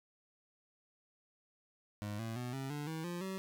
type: tone with pitch steps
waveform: 25% pulse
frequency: 103.83 / 113.23 / 123.48 / 134.65 / 146.84 / 160.13 / 174.62 / 190.43 Hz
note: G#2 / A#2 / B2 / C#3 / D3 / E3 / F3 / G3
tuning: 0 / -50 / 0 / -50 / 0 / -50 / 0 / -50 cents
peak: -35 dBFS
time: 2.02-3.38 s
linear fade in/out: 0 ms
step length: 170 ms
effects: none